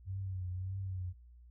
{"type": "tone with vibrato", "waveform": "sine", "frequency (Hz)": 93.6, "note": "F#2", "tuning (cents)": 20, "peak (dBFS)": -36, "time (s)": [0.05, 1.14], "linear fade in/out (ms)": 50, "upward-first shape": "triangle", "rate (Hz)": 1.7, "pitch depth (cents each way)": 72, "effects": ["added 60 Hz sine -54 dBFS peak until 1.5 s"]}